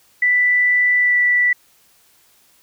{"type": "tone with pitch glide", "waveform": "sine", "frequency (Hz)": [1979, 1965.3], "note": ["B6", "B6"], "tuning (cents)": [3, -9], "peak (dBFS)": -12, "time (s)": [0.22, 1.53], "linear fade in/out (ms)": 5, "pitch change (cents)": -12, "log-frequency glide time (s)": [0.99, 1.16], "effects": ["white hiss -55 dBFS RMS until 2.62 s"]}